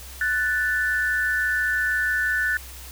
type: tone pair together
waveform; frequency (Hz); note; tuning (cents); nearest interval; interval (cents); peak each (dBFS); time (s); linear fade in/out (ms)
sine; 1486 / 1760; F#6 / A6; +7 / 0; minor third; 293; -23; 0.21-2.57; 2
effects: added 64 Hz sine -40 dBFS peak until 2.91 s + white hiss -42 dBFS RMS until 2.91 s